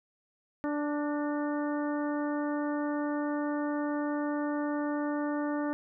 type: harmonic tone with a mistuned harmonic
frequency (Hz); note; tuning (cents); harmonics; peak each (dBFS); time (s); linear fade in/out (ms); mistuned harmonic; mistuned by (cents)
293.7; D4; 0; 1 / 2 / 3 / 4 / 5 / 6; -30 / -36 / -40 / -42 / -44 / -46; 0.64-5.73; 0; 6; +39
effects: none